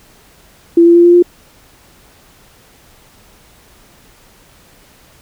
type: tone with pitch steps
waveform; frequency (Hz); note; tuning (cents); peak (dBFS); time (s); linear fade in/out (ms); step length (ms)
sine; 338.4 / 341.5 / 344.7 / 347.9 / 351.1; E4 / F4 / F4 / F4 / F4; +45 / -39 / -23 / -7 / +9; -3; 0.77-1.225; 5; 91
effects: pink hiss -46 dBFS RMS until 5.21 s